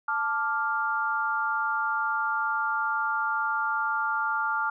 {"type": "chord", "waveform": "sine", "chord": "D minor", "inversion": "second", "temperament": "equal", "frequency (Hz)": [880, 1174.7, 1396.9], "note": ["A5", "D6", "F6"], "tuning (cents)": [0, 0, 0], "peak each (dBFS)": [-30, -31, -27], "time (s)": [0.08, 4.7], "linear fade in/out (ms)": 5, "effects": []}